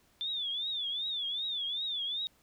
sine tone with vibrato, 3520 Hz, A7, in tune, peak -32 dBFS, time 0.21-2.27 s, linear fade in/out 0 ms, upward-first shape triangle, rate 2.6 Hz, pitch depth 160 cents each way, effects pink hiss -67 dBFS RMS until 2.42 s

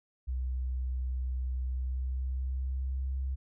sine tone with pitch glide, 63.5 to 66.12 Hz, B1 to C2, +49 to +19 cents, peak -30 dBFS, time 0.27-3.36 s, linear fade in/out 20 ms, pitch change +70 cents, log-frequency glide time 1.64-3.15 s, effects none

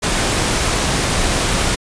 pink noise, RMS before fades -17 dBFS, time 0.02-1.76 s, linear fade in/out 20 ms, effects resampled to 22050 Hz

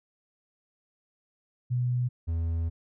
sine / triangle tone pair in turn, 123.6 / 82.73 Hz, B2 / E2, +2 / +7 cents, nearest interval perfect fifth, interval 695 cents, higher first, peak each -24 dBFS, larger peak neither, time 1.7-2.09 / 2.27-2.7 s, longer second, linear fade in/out 20 ms, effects none

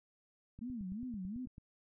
click train, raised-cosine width 5 ms, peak -38 dBFS, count 10, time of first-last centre 0.59-1.581 s, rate 9.08 Hz
sine tone with vibrato, 216.2 Hz, A3, 30 cents flat, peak -39 dBFS, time 0.61-1.46 s, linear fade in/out 10 ms, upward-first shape sine, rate 2.8 Hz, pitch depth 290 cents each way
effects none

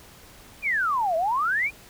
sine exponential two-way sweep, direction down then up, 2502 to 630 to 2502 Hz, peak -21 dBFS, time 0.62-1.71 s, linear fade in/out 50 ms, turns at 1.16 s, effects pink hiss -49 dBFS RMS until 1.89 s

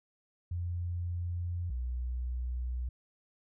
sine tone pair in turn, 87.31 / 61.74 Hz, F2 / B1, 0 / 0 cents, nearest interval tritone, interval 600 cents, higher first, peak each -32 / -32 dBFS, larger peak neither, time 0.51-1.7 / 1.7-2.89 s, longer neither, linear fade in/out 5 ms, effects none

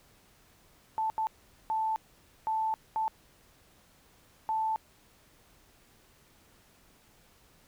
sine tone bursts at uneven times, 880 Hz, A5, in tune, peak -27 dBFS, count 6, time 0.98-1.1 / 1.18-1.27 / 1.7-1.96 / 2.47-2.74 / 2.96-3.08 / 4.49-4.76 s, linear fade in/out 0 ms, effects pink hiss -62 dBFS RMS until 7.67 s

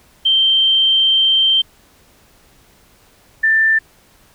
sine tone pair in turn, 3136 / 1777.9 Hz, G7 / A6, 0 / +18 cents, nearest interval minor seventh, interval 982 cents, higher first, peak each -10 dBFS, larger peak neither, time 0.25-1.62 / 3.43-3.79 s, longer first, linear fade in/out 10 ms, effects pink hiss -51 dBFS RMS until 4.34 s

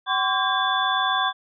sine tone cluster, 761 / 1033 / 1133 / 1605 / 3467 Hz, F#5 / C6 / C#6 / G6 / A7, +48 / -22 / +37 / +40 / -26 cents, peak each -26 dBFS, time 0.06-1.33 s, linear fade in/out 50 ms, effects none

